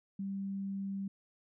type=tone; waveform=sine; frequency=196 Hz; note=G3; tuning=in tune; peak=-35 dBFS; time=0.19-1.08 s; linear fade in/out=5 ms; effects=none